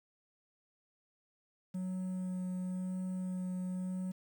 triangle tone with vibrato, 184.1 Hz, F#3, 8 cents flat, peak -33 dBFS, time 1.74-4.12 s, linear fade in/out 10 ms, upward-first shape sine, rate 0.96 Hz, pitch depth 11 cents each way, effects 10-bit

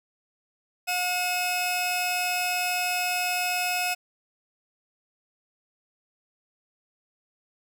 sawtooth tone pair together, 720.6 / 2568 Hz, F#5 / E7, -46 / -46 cents, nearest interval octave + minor seventh, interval 2200 cents, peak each -24 dBFS, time 0.87-3.95 s, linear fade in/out 20 ms, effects none

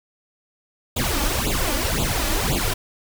pink noise with flanger, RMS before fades -22 dBFS, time 0.96-2.74 s, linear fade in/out 10 ms, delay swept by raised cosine 0.26 to 3.56 ms, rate 1.9 Hz, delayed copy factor +1, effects none

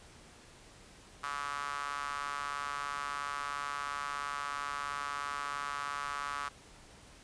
sawtooth tone with high-pass filter, 143 Hz, D3, 46 cents flat, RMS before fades -38 dBFS, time 1.23-6.49 s, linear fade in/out 10 ms, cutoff 1200 Hz, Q 5.2, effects pink hiss -56 dBFS RMS until 7.23 s + resampled to 22050 Hz

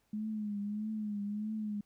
sine tone with vibrato, 210.2 Hz, G#3, 21 cents sharp, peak -34 dBFS, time 0.13-1.81 s, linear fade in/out 5 ms, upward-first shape triangle, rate 1.6 Hz, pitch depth 72 cents each way, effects pink hiss -75 dBFS RMS until 1.85 s

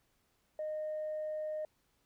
sine tone, 616 Hz, D#5, 17 cents flat, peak -34 dBFS, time 0.59-1.65 s, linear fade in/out 2 ms, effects tanh soft clip ceiling -32 dBFS + pink hiss -75 dBFS RMS until 2.05 s

